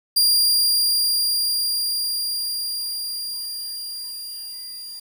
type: tone with level ramp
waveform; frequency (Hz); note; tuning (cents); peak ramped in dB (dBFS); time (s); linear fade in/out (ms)
sawtooth; 4789; D8; +33; -11 to -31; 0.16-5; 10
effects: 8-bit